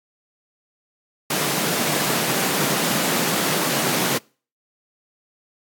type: high-pass noise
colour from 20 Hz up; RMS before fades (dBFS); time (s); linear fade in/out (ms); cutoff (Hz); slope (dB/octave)
pink; -22; 1.3-4.18; 5; 140; 48
effects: noise-tail reverb RT60 0.4 s tail -26 dB re dry + AAC 64 kbps